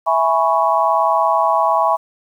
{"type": "chord", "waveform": "sine", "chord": "C# minor seventh", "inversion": "first", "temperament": "equal", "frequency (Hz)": [659.3, 830.6, 987.8, 1108.7], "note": ["E5", "G#5", "B5", "C#6"], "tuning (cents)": [0, 0, 0, 0], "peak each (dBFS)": -18, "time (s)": [0.06, 1.97], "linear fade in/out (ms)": 20, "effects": ["8-bit"]}